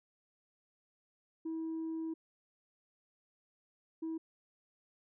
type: tone bursts at uneven times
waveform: sine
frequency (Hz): 323.4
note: E4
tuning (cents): -33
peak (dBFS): -34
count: 2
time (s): 1.45-2.14 / 4.02-4.18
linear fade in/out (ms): 10
effects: tanh soft clip ceiling -34 dBFS